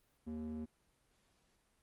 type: tone with band-pass filter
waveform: square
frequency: 77.78 Hz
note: D#2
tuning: in tune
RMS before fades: -43 dBFS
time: 0.26-0.66 s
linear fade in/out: 20 ms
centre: 260 Hz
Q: 3.2
effects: pink hiss -75 dBFS RMS until 1.82 s + Opus 32 kbps